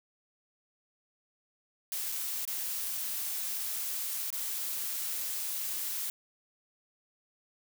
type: noise with dropouts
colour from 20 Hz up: blue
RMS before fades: -35 dBFS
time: 1.92-6.1 s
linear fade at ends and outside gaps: 1 ms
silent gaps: 2.119-2.122 / 2.452-2.476 / 4.304-4.327 s
effects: none